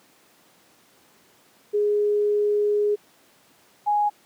sine tone pair in turn, 415.3 / 830.6 Hz, G#4 / G#5, 0 / 0 cents, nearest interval octave, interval 1200 cents, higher second, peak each -18 / -18 dBFS, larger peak neither, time 1.73-2.96 / 3.86-4.1 s, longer first, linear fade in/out 20 ms, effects pink hiss -57 dBFS RMS until 4.25 s + high-pass 200 Hz 12 dB/octave

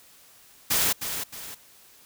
white noise with echo, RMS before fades -23 dBFS, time 0.7-0.93 s, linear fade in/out 10 ms, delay 310 ms, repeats 2, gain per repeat -8 dB, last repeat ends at 1.55 s, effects white hiss -54 dBFS RMS until 2.05 s

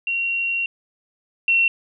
sine tone pair in turn, 2746 / 2722 Hz, F7 / F7, -30 / -45 cents, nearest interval unison, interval 15 cents, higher first, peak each -20 / -14 dBFS, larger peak second, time 0.07-0.66 / 1.48-1.68 s, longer first, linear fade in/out 2 ms, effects none

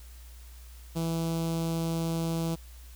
sawtooth tone with notch filter, 164.81 Hz, E3, in tune, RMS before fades -30 dBFS, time 0.95-2.56 s, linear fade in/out 20 ms, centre 1800 Hz, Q 0.73, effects added 60 Hz sine -45 dBFS peak until 2.95 s + white hiss -56 dBFS RMS until 2.95 s

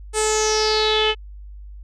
sawtooth tone with low-pass filter sweep, 432 Hz, A4, 32 cents flat, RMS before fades -19 dBFS, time 0.13-1.15 s, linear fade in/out 50 ms, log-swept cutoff 8800 to 2900 Hz, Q 6.7, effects added 50 Hz sine -35 dBFS peak until 1.83 s

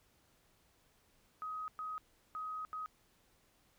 sine tone bursts at uneven times, 1260 Hz, D#6, 21 cents sharp, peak -39 dBFS, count 4, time 1.42-1.68 / 1.79-1.98 / 2.35-2.65 / 2.73-2.86 s, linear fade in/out 0 ms, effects pink hiss -71 dBFS RMS until 3.78 s

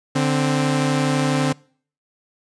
sawtooth tone pair together, 146.82 / 261.6 Hz, D3 / C4, 0 / 0 cents, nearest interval minor seventh, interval 1000 cents, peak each -16 dBFS, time 0.15-1.53 s, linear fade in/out 10 ms, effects noise-tail reverb RT60 0.5 s tail -25 dB re dry + resampled to 22050 Hz

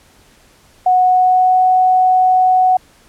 sine tone with pitch glide, 735 to 741.4 Hz, F#5 to F#5, -12 to +3 cents, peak -8 dBFS, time 0.86-2.77 s, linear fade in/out 5 ms, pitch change +15 cents, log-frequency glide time 1.04-1.61 s, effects pink hiss -49 dBFS RMS until 3.08 s + low-pass 12000 Hz 12 dB/octave

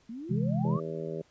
sine exponential sweep, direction up, 217.3 to 1200 Hz, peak -37 dBFS, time 0.09-0.8 s, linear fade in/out 5 ms
sine chord, C augmented, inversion none, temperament equal, 130.81 / 164.81 / 207.7 Hz, C3 / E3 / G#3, 0 / 0 / 0 cents, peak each -30 dBFS, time 0.29-0.78 s, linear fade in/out 20 ms
harmonic tone, 80.7 Hz, E2, 36 cents flat, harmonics 2 / 3 / 4 / 5 / 6 / 7 / 8, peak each -38 / -46 / -44 / -37 / -41 / -41 / -50 dBFS, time 0.64-1.22 s, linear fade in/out 5 ms
effects pink hiss -65 dBFS RMS until 1.3 s + resampled to 16000 Hz

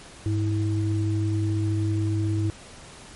sine tone pair together, 102.21 / 324.5 Hz, G#2 / E4, -27 / -27 cents, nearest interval octave + minor sixth, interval 2000 cents, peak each -22 / -28 dBFS, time 0.26-2.5 s, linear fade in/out 0 ms, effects pink hiss -45 dBFS RMS until 3.15 s + MP3 48 kbps

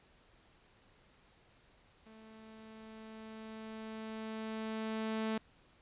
sawtooth tone with level ramp, 220 Hz, A3, in tune, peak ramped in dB -51 to -29 dBFS, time 2.06-5.38 s, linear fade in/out 5 ms, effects pink hiss -66 dBFS RMS until 5.81 s + resampled to 8000 Hz

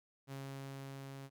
sawtooth tone with level ramp, 136.5 Hz, C#3, 26 cents flat, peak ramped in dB -39 to -43 dBFS, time 0.27-1.3 s, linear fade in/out 50 ms, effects none

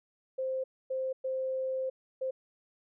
sine tone bursts at uneven times, 523.3 Hz, C5, in tune, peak -30 dBFS, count 4, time 0.38-0.64 / 0.9-1.13 / 1.24-1.9 / 2.21-2.31 s, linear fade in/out 10 ms, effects none

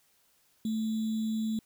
sine tone with sample-and-hold, 220 Hz, A3, in tune, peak -28 dBFS, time 0.65-1.59 s, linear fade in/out 2 ms, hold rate 3675 Hz, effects white hiss -68 dBFS RMS until 1.65 s

